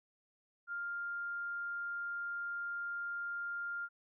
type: tone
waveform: sine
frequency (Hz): 1400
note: F6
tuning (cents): +4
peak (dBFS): -37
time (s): 0.67-3.89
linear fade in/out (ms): 50
effects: none